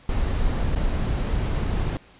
brown noise with dropouts, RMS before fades -23 dBFS, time 0.09-1.97 s, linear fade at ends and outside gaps 2 ms, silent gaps 0.751-0.759 s, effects pink hiss -52 dBFS RMS until 2.19 s + resampled to 8000 Hz

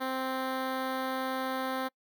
10% pulse tone with notch filter, 261.6 Hz, C4, in tune, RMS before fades -33 dBFS, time 0-1.89 s, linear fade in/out 20 ms, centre 7200 Hz, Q 0.65, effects noise-tail reverb RT60 0.1 s tail -26 dB re dry

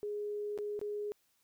sine tone with dropouts, 415.3 Hz, G#4, in tune, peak -35 dBFS, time 0.03-1.12 s, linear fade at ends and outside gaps 0 ms, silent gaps 0.577-0.587 / 0.792-0.814 s, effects white hiss -74 dBFS RMS until 1.43 s

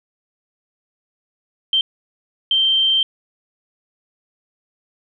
sine tone bursts at uneven times, 3136 Hz, G7, in tune, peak -13 dBFS, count 2, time 1.73-1.81 / 2.51-3.03 s, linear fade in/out 2 ms, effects none

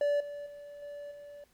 triangle tone with level steps, 579 Hz, D5, 25 cents flat, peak -23 / -36 / -42 / -38 / -43 dBFS, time 0.01-1.44 s, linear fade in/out 2 ms, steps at 0.2 / 0.46 / 0.82 / 1.11 s, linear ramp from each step 5 ms, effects pink hiss -68 dBFS RMS until 1.53 s + MP3 96 kbps

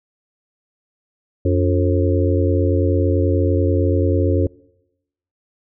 harmonic tone with a mistuned harmonic, 89.1 Hz, F2, 35 cents sharp, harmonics 1 / 3 / 4 / 5 / 6, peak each -16 / -21 / -22 / -23 / -24 dBFS, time 1.45-4.47 s, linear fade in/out 5 ms, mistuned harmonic 3, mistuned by +110 cents, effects noise-tail reverb RT60 0.9 s tail -23 dB re dry

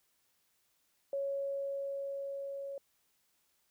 sine tone with level ramp, 554.4 Hz, C#5, in tune, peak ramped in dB -32 to -39 dBFS, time 1.13-2.78 s, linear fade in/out 2 ms, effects white hiss -75 dBFS RMS until 3.7 s

